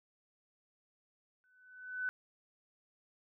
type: tone with exponential growth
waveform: sine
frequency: 1503 Hz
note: F#6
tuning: 27 cents sharp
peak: -31 dBFS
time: 1.44-2.09 s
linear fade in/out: 0 ms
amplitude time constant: 140 ms
effects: none